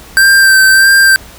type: tone with vibrato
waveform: square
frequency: 1568 Hz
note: G6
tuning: in tune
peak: -4 dBFS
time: 0.17-1.16 s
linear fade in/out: 0 ms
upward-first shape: sine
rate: 1.6 Hz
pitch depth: 23 cents each way
effects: added 60 Hz sine -38 dBFS peak until 1.38 s + pink hiss -35 dBFS RMS until 1.38 s